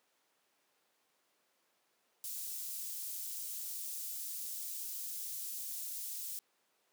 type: high-pass noise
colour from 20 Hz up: white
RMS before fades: -42 dBFS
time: 2.24-6.39 s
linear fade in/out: 0 ms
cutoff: 6400 Hz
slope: 12 dB/octave
effects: pink hiss -75 dBFS RMS until 6.92 s + high-pass 400 Hz 12 dB/octave